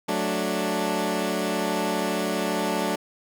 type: chord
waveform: 15% pulse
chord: D major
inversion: first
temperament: equal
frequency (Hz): 185 / 220 / 293.7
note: F#3 / A3 / D4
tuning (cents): 0 / 0 / 0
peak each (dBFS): -22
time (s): 0.08-2.96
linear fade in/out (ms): 10
effects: none